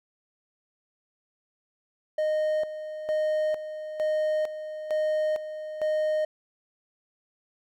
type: tone with tremolo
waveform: triangle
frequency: 617 Hz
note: D#5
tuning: 15 cents flat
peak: -21 dBFS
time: 2.18-6.25 s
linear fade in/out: 5 ms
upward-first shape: square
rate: 1.1 Hz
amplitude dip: 70%
effects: none